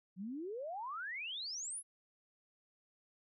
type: exponential sweep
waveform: sine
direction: up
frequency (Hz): 174.61 to 11175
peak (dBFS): -40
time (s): 0.16-1.83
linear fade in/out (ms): 50
effects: none